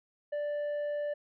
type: tone with tanh clipping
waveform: sine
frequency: 587.3 Hz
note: D5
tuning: in tune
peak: -32 dBFS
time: 0.32-1.14 s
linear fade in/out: 10 ms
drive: 5 dB
effects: none